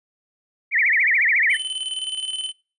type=tone with vibrato; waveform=sine; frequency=2039 Hz; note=C7; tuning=45 cents flat; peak=-15 dBFS; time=0.71-1.58 s; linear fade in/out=50 ms; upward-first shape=triangle; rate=14 Hz; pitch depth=280 cents each way
type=tone with tremolo; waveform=square; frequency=3046 Hz; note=F#7; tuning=50 cents sharp; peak=-24 dBFS; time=1.49-2.53 s; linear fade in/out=50 ms; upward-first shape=square; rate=19 Hz; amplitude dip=55%
effects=noise-tail reverb RT60 0.4 s tail -25 dB re dry + resampled to 24000 Hz